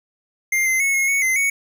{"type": "tone with pitch steps", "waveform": "square", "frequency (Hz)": [2100, 2070, 2197, 2164, 2218, 2064, 2225], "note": ["C7", "C7", "C#7", "C#7", "C#7", "C7", "C#7"], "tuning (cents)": [6, -19, -16, -42, 0, -24, 6], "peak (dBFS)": -17, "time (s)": [0.52, 1.5], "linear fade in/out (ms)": 5, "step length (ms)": 140, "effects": []}